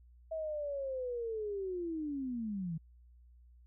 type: linear sweep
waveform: sine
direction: down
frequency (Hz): 649 to 155.2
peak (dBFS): -35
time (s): 0.31-2.78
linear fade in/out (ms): 10
effects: added 60 Hz sine -57 dBFS peak until 3.66 s